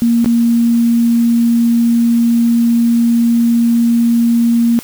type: tone with dropouts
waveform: sine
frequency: 233.8 Hz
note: A#3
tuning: 5 cents sharp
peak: -8 dBFS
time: 0.02-4.79 s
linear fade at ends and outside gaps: 0 ms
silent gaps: 0.245-0.259 s
effects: white hiss -34 dBFS RMS until 4.83 s

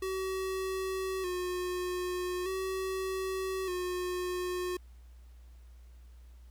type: tone with vibrato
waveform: square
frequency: 370 Hz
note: F#4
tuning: in tune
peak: -33 dBFS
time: 0.02-4.77 s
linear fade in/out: 5 ms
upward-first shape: square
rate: 0.41 Hz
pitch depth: 43 cents each way
effects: added 60 Hz sine -50 dBFS peak until 6.5 s + pink hiss -69 dBFS RMS until 6.5 s

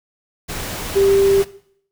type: tone in noise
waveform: sine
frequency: 393.5 Hz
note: G4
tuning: 7 cents sharp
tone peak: -11 dBFS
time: 0.95-1.43 s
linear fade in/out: 20 ms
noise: pink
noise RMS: -27 dBFS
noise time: 0.48-1.45 s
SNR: +13 dB
effects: noise-tail reverb RT60 0.6 s tail -17 dB re dry

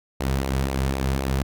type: tone with flanger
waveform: sawtooth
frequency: 67 Hz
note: C2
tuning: 42 cents sharp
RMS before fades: -24 dBFS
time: 0.2-1.43 s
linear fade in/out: 5 ms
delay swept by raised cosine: 0.58 to 3.78 ms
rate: 3.9 Hz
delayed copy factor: -0.5
effects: none

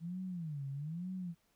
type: tone with vibrato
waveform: sine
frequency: 160 Hz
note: D#3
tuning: 49 cents sharp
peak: -38 dBFS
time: 0-1.35 s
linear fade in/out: 50 ms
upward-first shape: sine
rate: 1.1 Hz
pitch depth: 270 cents each way
effects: pink hiss -75 dBFS RMS until 1.55 s

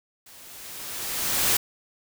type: noise with level ramp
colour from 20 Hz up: white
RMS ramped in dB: -49 to -20 dBFS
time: 0.26-1.57 s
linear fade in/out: 5 ms
effects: none

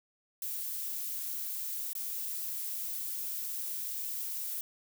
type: noise with dropouts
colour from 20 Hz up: violet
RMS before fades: -37 dBFS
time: 0.42-4.61 s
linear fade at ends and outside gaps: 2 ms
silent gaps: 1.932-1.951 s
effects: none

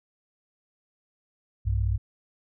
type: tone pair together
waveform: sine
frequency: 62.32 / 99 Hz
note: B1 / G2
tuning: +16 / +18 cents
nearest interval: minor sixth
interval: 802 cents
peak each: -25 dBFS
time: 1.65-1.98 s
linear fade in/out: 20 ms
effects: none

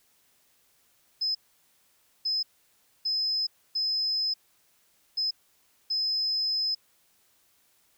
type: tone bursts at uneven times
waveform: sine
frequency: 5100 Hz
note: D#8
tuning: 42 cents sharp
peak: -24 dBFS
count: 6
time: 1.21-1.35 / 2.25-2.43 / 3.05-3.47 / 3.75-4.34 / 5.17-5.31 / 5.9-6.75 s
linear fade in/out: 10 ms
effects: tanh soft clip ceiling -20 dBFS + white hiss -66 dBFS RMS until 7.97 s

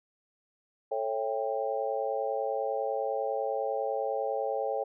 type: chord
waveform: sine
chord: A dominant seventh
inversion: none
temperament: just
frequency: 440 / 550 / 660 / 792 Hz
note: A4 / C#5 / E5 / G5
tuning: 0 / -14 / +2 / +18 cents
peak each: -34 / -32 / -37 / -34 dBFS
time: 0.91-4.84 s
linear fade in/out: 10 ms
effects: none

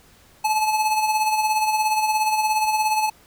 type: tone with tremolo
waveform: square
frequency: 862 Hz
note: A5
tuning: 36 cents flat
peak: -17 dBFS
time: 0.44-3.1 s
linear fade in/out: 10 ms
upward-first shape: sine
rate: 17 Hz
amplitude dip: 50%
effects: pink hiss -53 dBFS RMS until 3.26 s

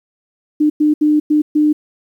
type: tone bursts at uneven times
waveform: sine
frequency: 301.3 Hz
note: D4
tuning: 44 cents sharp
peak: -9 dBFS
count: 5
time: 0.6-0.7 / 0.8-0.94 / 1.01-1.2 / 1.3-1.42 / 1.55-1.73 s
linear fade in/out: 10 ms
effects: 8-bit

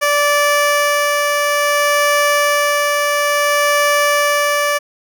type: tone with tremolo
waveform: 15% pulse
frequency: 582 Hz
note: D5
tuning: 16 cents flat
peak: -5 dBFS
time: 0.01-4.79 s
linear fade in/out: 20 ms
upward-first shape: sine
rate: 0.58 Hz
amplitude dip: 25%
effects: none

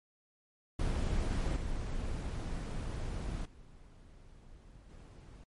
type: noise with level steps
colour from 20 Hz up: brown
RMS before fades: -32 / -37 / -55 / -51 dBFS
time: 0.79-5.44 s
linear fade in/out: 5 ms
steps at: 1.56 / 3.45 / 4.89 s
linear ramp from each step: 5 ms
effects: MP3 48 kbps

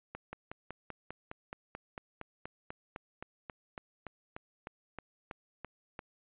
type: slowing click train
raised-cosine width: 0.5 ms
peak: -26 dBFS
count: 24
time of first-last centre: 0.15-5.992 s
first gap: 180 ms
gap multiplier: 1.03
effects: resampled to 8000 Hz

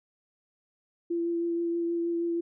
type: tone with vibrato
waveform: sine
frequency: 339.5 Hz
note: F4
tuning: 49 cents flat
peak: -26 dBFS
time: 1.1-2.41 s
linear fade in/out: 10 ms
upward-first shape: triangle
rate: 6.3 Hz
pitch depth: 15 cents each way
effects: none

